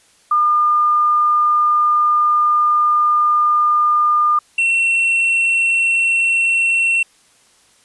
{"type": "tone pair in turn", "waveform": ["sine", "triangle"], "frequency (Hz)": [1208, 2712], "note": ["D6", "E7"], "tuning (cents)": [48, 49], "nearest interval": "octave + major second", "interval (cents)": 1401, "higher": "second", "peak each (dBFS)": -11, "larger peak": "neither", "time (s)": [[0.31, 4.39], [4.58, 7.03]], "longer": "first", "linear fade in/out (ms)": 5, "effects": ["white hiss -53 dBFS RMS until 7.84 s", "resampled to 24000 Hz"]}